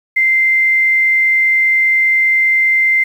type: tone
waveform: sine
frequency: 2085 Hz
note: C7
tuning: 7 cents flat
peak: -9 dBFS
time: 0.16-3.04 s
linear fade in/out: 10 ms
effects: 7-bit